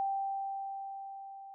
sine tone with level ramp, 784 Hz, G5, in tune, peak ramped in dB -29 to -46 dBFS, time 0-1.54 s, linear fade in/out 0 ms, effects none

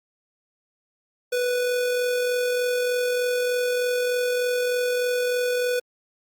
square tone with amplitude modulation, 493.9 Hz, B4, in tune, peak -21 dBFS, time 1.32-5.8 s, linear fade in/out 10 ms, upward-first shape sine, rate 43.3 Hz, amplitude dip 25%, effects Opus 48 kbps

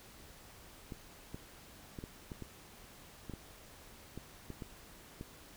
clicks, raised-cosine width 3 ms, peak -30 dBFS, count 12, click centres 0.922 / 1.345 / 1.988 / 2.039 / 2.318 / 2.423 / 3.297 / 3.337 / 4.176 / 4.503 / 4.622 / 5.211 s, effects pink hiss -56 dBFS RMS until 5.56 s

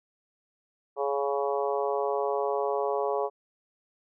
harmonic tone, 140 Hz, C#3, 18 cents sharp, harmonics 3 / 4 / 5 / 6 / 7 / 8, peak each -29 / -31 / -33 / -35 / -36 / -37 dBFS, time 0.96-3.3 s, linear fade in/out 50 ms, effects none

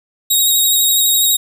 10% pulse tone with vibrato, 3779 Hz, A#7, 23 cents sharp, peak -4 dBFS, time 0.3-1.37 s, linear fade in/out 10 ms, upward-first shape sine, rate 12 Hz, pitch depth 19 cents each way, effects none

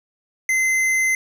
sine tone with hard clipping, 2062 Hz, C7, 26 cents flat, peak -18 dBFS, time 0.49-1.15 s, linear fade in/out 2 ms, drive 12 dB, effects none

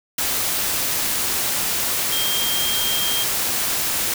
sine tone in noise, 3200 Hz, G7, 35 cents sharp, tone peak -23 dBFS, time 2.12-3.24 s, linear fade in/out 5 ms, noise white, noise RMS -22 dBFS, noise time 0.18-4.14 s, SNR -4 dB, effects none

